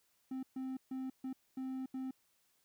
triangle tone bursts at uneven times, 261.6 Hz, C4, in tune, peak -36 dBFS, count 6, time 0.31-0.43 / 0.56-0.77 / 0.91-1.1 / 1.24-1.33 / 1.57-1.86 / 1.94-2.11 s, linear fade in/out 5 ms, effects white hiss -75 dBFS RMS until 2.64 s

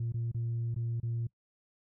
sine tone with dropouts, 116.54 Hz, A#2, in tune, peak -29 dBFS, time 0-1.27 s, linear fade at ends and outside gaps 5 ms, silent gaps 0.122-0.141 / 0.316-0.345 / 0.745-0.761 / 1.001-1.03 s, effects noise-tail reverb RT60 0.1 s tail -24 dB re dry + tanh soft clip ceiling -28 dBFS

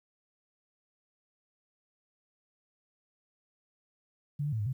sine tone with pitch steps, 144.9 / 147.8 / 110.9 / 103.2 / 130.4 Hz, D3 / D3 / A2 / G#2 / C3, -23 / +11 / +14 / -10 / -5 cents, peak -29 dBFS, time 4.39-4.73 s, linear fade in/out 10 ms, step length 68 ms, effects 11-bit

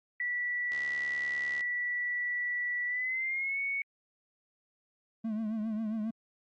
sine tone with pitch glide, 1955 to 2220 Hz, B6 to C#7, -18 to +2 cents, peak -30 dBFS, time 0.2-3.82 s, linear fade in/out 2 ms, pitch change +220 cents, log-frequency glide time 2.87-3.59 s
click train, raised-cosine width 0.2 ms, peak -29 dBFS, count 63, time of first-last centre 0.72-1.608 s, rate 69.8 Hz
triangle tone with vibrato, 218.3 Hz, A3, 13 cents flat, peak -29 dBFS, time 5.24-6.11 s, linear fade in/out 10 ms, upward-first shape triangle, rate 7.4 Hz, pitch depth 81 cents each way
effects Opus 48 kbps

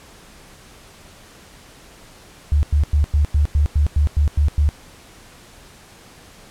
sine tone bursts, 73.5 Hz, D2, 2 cents sharp, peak -12 dBFS, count 11, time 2.52-4.69 s, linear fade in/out 0 ms, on 110 ms, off 96 ms, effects pink hiss -45 dBFS RMS until 6.5 s + low-pass 11000 Hz 12 dB/octave

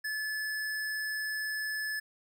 square tone, 1727 Hz, A6, 33 cents flat, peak -33 dBFS, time 0.04-2 s, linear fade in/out 10 ms, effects none

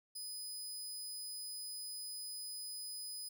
20% pulse tone, 5000 Hz, D#8, 8 cents sharp, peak -37 dBFS, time 0.15-3.29 s, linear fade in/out 10 ms, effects none

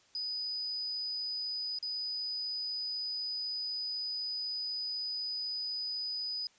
sine tone with dropouts, 4978 Hz, D#8, in tune, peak -34 dBFS, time 0.15-6.47 s, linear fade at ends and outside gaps 1 ms, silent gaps 1.787-1.827 s, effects white hiss -65 dBFS RMS until 6.58 s + resampled to 16000 Hz

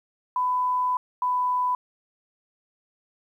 sine tone pair in turn, 1000 / 996.3 Hz, B5 / B5, +21 / +15 cents, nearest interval unison, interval 6 cents, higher first, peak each -21 dBFS, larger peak neither, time 0.36-0.97 / 1.22-1.75 s, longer first, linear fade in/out 2 ms, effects 10-bit

